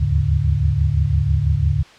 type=tone cluster; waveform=sine; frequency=73.4 / 79.4 / 103.9 / 141.9 Hz; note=D2 / D#2 / G#2 / C#3; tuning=0 / +36 / +1 / +41 cents; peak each=-20 dBFS; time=0-1.83 s; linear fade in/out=10 ms; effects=white hiss -45 dBFS RMS until 1.98 s + low-pass 4000 Hz 12 dB/octave